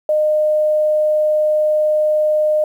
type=tone; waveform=sine; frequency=611 Hz; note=D#5; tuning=32 cents flat; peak=-12 dBFS; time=0.09-2.64 s; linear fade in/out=2 ms; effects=8-bit